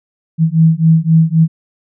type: beating tone pair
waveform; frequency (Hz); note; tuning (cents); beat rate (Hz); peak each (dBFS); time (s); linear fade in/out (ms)
sine; 160 / 163.8; D#3 / E3; +49 / -11; 3.8; -10; 0.38-1.48; 50
effects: none